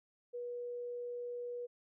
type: tone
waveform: sine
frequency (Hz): 484.6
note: B4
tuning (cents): -33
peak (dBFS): -39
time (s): 0.33-1.67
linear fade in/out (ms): 20
effects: none